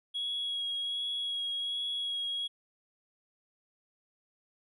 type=tone with vibrato; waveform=triangle; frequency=3322 Hz; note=G#7; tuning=in tune; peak=-29 dBFS; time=0.14-2.48 s; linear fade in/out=20 ms; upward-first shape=sine; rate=1.3 Hz; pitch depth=14 cents each way; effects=tanh soft clip ceiling -28 dBFS + resampled to 24000 Hz